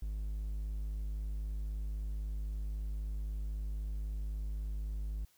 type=tone; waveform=triangle; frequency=51.9 Hz; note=G#1; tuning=in tune; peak=-33 dBFS; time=0.02-5.25 s; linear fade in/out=5 ms; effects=white hiss -69 dBFS RMS until 5.37 s